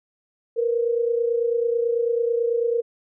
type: tone pair together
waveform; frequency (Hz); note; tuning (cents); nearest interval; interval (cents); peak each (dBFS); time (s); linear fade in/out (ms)
sine; 464.8 / 493.9; A#4 / B4; -5 / 0; minor second; 105; -20 / -26; 0.56-2.82; 20
effects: none